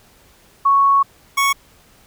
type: tone pair in turn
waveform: sine / 25% pulse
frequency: 1108.7 / 1108.7 Hz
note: C#6 / C#6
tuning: 0 / 0 cents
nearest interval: unison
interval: 0 cents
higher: neither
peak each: -10 dBFS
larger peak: neither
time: 0.65-1.03 / 1.37-1.53 s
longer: first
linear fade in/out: 10 ms
effects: pink hiss -51 dBFS RMS until 2.06 s